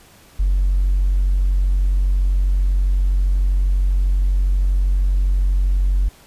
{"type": "tone with hard clipping", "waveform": "sine", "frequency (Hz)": 46.25, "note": "F#1", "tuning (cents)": 0, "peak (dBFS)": -14, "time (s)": [0.39, 6.09], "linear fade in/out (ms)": 10, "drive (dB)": 1, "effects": ["pink hiss -48 dBFS RMS until 6.26 s", "resampled to 32000 Hz"]}